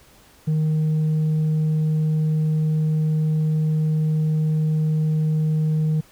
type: tone with tanh clipping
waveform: sine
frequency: 155.56 Hz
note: D#3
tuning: in tune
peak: -18 dBFS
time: 0.47-6.01 s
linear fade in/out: 10 ms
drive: 2 dB
effects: pink hiss -52 dBFS RMS until 6.11 s